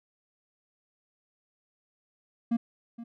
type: tone with echo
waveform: triangle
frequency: 232.9 Hz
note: A#3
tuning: 1 cent flat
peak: -21 dBFS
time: 2.51-2.57 s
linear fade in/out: 10 ms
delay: 470 ms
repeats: 1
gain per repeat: -15 dB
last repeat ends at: 3.04 s
effects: none